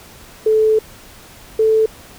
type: tone pair in turn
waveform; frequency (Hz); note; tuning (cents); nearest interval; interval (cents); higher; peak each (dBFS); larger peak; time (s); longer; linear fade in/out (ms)
sine; 435.7 / 439.5; A4 / A4; -17 / -2; unison; 15; second; -10 / -10; neither; 0.46-0.79 / 1.59-1.86; first; 5
effects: pink hiss -41 dBFS RMS until 2.18 s